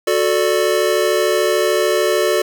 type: chord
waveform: square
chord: D major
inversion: first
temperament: just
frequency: 367.1 / 440.5 / 587.3 Hz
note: F#4 / A4 / D5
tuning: -14 / +2 / 0 cents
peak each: -19 dBFS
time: 0.07-2.42 s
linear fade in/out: 5 ms
effects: none

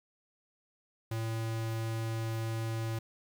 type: tone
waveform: square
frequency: 112.7 Hz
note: A2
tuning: 42 cents sharp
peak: -33 dBFS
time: 1.11-2.99 s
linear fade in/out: 5 ms
effects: 11-bit

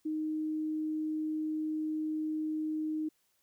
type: tone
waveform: sine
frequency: 310.5 Hz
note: D#4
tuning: 3 cents flat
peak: -31 dBFS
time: 0.05-3.09 s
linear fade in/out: 10 ms
effects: white hiss -74 dBFS RMS until 3.42 s

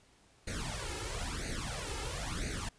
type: noise with flanger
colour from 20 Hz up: pink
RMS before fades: -38 dBFS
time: 0.47-2.69 s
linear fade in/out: 5 ms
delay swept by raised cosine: 0.46 to 2.36 ms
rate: 1 Hz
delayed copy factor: +0.85
effects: pink hiss -65 dBFS RMS until 2.78 s + resampled to 22050 Hz

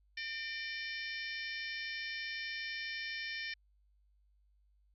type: harmonic tone with a mistuned harmonic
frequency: 604 Hz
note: D5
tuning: 48 cents sharp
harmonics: 3 / 4 / 5 / 6 / 7 / 8 / 9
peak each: -42 / -43 / -49 / -51 / -51 / -52 / -49 dBFS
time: 0.17-3.54 s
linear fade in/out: 5 ms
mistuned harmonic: 4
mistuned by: -47 cents
effects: added 50 Hz sine -67 dBFS peak until 4.94 s

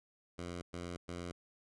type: tone bursts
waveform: 10% pulse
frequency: 87.31 Hz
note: F2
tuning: in tune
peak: -33 dBFS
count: 3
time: 0.38-1.32 s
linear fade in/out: 10 ms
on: 240 ms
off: 110 ms
effects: resampled to 22050 Hz

